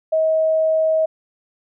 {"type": "tone", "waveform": "sine", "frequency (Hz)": 636, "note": "D#5", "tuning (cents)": 38, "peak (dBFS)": -14, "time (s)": [0.12, 1.06], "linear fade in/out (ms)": 10, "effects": []}